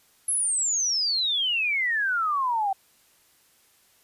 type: exponential sweep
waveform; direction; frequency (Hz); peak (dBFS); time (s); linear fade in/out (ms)
sine; down; 11160 to 759; -22; 0.28-2.73; 5
effects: white hiss -61 dBFS RMS until 4.03 s + resampled to 32000 Hz